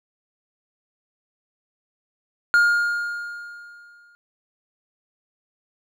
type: tone with exponential decay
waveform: triangle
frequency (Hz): 1417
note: F6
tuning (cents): +25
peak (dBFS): -10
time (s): 2.54-4.15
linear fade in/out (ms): 0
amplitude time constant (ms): 350
effects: none